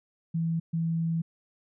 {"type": "tone bursts at uneven times", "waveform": "sine", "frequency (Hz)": 164.81, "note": "E3", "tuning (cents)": 0, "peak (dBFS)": -25, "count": 2, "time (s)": [[0.34, 0.6], [0.73, 1.22]], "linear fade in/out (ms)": 10, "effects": []}